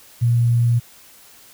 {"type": "tone with sample-and-hold", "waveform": "sine", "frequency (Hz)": 118.6, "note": "A#2", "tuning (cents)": 30, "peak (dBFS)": -13, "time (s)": [0.21, 0.8], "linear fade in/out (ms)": 20, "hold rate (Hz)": 11025, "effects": ["white hiss -47 dBFS RMS until 1.53 s"]}